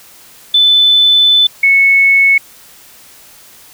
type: tone pair in turn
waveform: sine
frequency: 3509 / 2204 Hz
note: A7 / C#7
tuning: -5 / -11 cents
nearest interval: minor sixth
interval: 806 cents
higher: first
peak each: -5 dBFS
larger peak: neither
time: 0.54-1.47 / 1.63-2.38 s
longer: first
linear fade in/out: 5 ms
effects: white hiss -40 dBFS RMS until 3.73 s